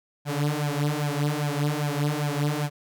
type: tone with flanger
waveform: sawtooth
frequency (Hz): 146.83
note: D3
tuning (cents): 0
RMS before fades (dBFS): -26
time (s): 0.25-2.7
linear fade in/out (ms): 50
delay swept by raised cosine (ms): 1.2 to 6.6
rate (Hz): 2.5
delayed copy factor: +0.85
effects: none